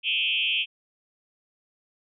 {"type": "tone with frequency modulation", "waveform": "sine", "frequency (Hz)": 2875, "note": "F7", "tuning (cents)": 50, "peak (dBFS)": -22, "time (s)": [0.03, 0.66], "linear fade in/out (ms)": 50, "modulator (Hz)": 148, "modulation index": 2.8, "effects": []}